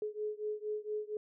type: beating tone pair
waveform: sine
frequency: 422.4 / 426.7 Hz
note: G#4 / G#4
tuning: +29 / +47 cents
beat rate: 4.3 Hz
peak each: -38 / -39 dBFS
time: 0.02-1.17 s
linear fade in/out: 2 ms
effects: none